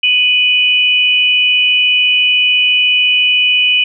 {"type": "tone pair together", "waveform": "sine", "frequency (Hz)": [2489, 2965], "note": ["D#7", "F#7"], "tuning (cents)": [0, 3], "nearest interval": "minor third", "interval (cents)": 303, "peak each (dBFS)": -11, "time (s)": [0.03, 3.84], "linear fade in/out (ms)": 5, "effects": []}